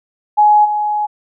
sine tone with level steps, 840 Hz, G#5, 19 cents sharp, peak -6 / -14 dBFS, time 0.37-1.07 s, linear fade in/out 20 ms, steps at 0.64 s, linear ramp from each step 20 ms, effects none

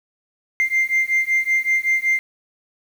sine beating tone pair, 2093 / 2098.3 Hz, C7 / C7, 0 / +4 cents, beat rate 5.3 Hz, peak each -18 dBFS, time 0.6-2.19 s, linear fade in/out 0 ms, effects tanh soft clip ceiling -12 dBFS + 7-bit

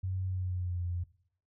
sine tone with pitch glide, 93.6 to 87.84 Hz, F#2 to F2, +20 to +11 cents, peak -31 dBFS, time 0.03-1.04 s, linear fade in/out 10 ms, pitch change -109 cents, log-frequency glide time 0.26-0.84 s, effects noise-tail reverb RT60 0.6 s tail -18 dB re dry

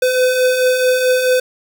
square beating tone pair, 503 / 507.6 Hz, B4 / B4, +32 / +47 cents, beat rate 4.6 Hz, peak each -22 / -13 dBFS, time 0.02-1.4 s, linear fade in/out 5 ms, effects none

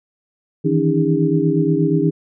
sine tone cluster, 155.7 / 164.1 / 280.7 / 315.9 / 404.2 Hz, D#3 / E3 / C#4 / D#4 / G#4, +2 / -8 / +22 / +26 / -47 cents, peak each -20 dBFS, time 0.64-2.11 s, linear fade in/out 20 ms, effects none

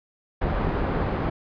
pink low-pass noise, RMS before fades -25 dBFS, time 0.41-1.3 s, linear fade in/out 10 ms, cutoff 1200 Hz, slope 12 dB/octave, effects resampled to 11025 Hz

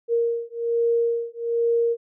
sine beating tone pair, 466.2 / 467.4 Hz, A#4 / A#4, 0 / +5 cents, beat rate 1.2 Hz, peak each -23 dBFS, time 0.08-1.97 s, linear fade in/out 50 ms, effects none

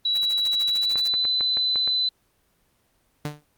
sine tone with pitch glide, 3915 to 4016 Hz, B7 to B7, -16 to +28 cents, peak -20 dBFS, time 0.05-2.09 s, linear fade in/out 5 ms, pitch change +44 cents, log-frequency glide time 0.67-1.25 s
white noise bursts, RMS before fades -37 dBFS, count 13, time 0.15-1.077 s, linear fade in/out 2 ms, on 27 ms, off 48 ms
clicks, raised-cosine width 0.5 ms, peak -19 dBFS, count 7, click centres 0.957 / 1.139 / 1.252 / 1.409 / 1.571 / 1.758 / 1.876 s
sawtooth tone with exponential decay, 148.5 Hz, D3, 20 cents sharp, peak -21 dBFS, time 3.25-3.45 s, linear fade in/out 0 ms, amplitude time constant 42 ms
effects pink hiss -66 dBFS RMS until 3.57 s + Opus 24 kbps

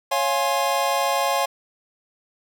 square chord, Db major seventh, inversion none, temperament equal with one note detuned, 554.4 / 698.5 / 830.6 / 1063 Hz, Db5 / F5 / Ab5 / C6, 0 / 0 / 0 / +27 cents, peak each -26 dBFS, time 0.11-1.46 s, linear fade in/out 10 ms, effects none

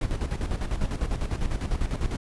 brown noise with tremolo, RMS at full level -25 dBFS, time 0.01-2.17 s, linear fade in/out 5 ms, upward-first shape square, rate 10 Hz, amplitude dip 65%, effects resampled to 24000 Hz

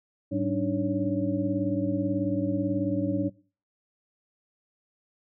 sine tone cluster, 105.9 / 190.7 / 286 / 304.3 / 558 Hz, G#2 / G3 / D4 / D#4 / C#5, +34 / -47 / -46 / -38 / +11 cents, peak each -33 / -33 / -28 / -30 / -33 dBFS, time 0.31-3.3 s, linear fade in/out 20 ms, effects noise-tail reverb RT60 0.4 s tail -21 dB re dry

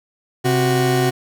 30% pulse tone pair together, 130.81 / 370 Hz, C3 / F#4, 0 / 0 cents, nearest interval octave + tritone, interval 1800 cents, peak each -15 dBFS, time 0.44-1.11 s, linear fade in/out 20 ms, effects none

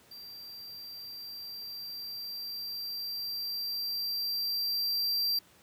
square tone with level ramp, 4714 Hz, D8, 6 cents sharp, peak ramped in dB -45 to -27 dBFS, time 0.11-5.39 s, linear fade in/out 5 ms, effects pink hiss -60 dBFS RMS until 5.62 s + high-pass 100 Hz 12 dB/octave

